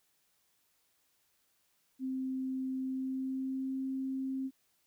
sine tone with pitch glide, 261.6 to 265.3 Hz, C4 to C4, 0 to +24 cents, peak -33 dBFS, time 1.99-4.51 s, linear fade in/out 50 ms, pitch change +24 cents, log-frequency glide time 2.82-3.79 s, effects white hiss -74 dBFS RMS until 4.86 s

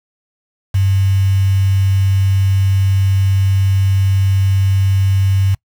sine tone with quantisation, 96.8 Hz, G2, 21 cents flat, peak -10 dBFS, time 0.74-5.55 s, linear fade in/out 10 ms, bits 5, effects noise-tail reverb RT60 0.1 s tail -25 dB re dry

